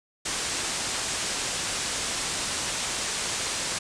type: low-pass noise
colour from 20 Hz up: white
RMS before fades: -30 dBFS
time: 0.25-3.79 s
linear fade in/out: 10 ms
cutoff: 9000 Hz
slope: 48 dB/octave
effects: none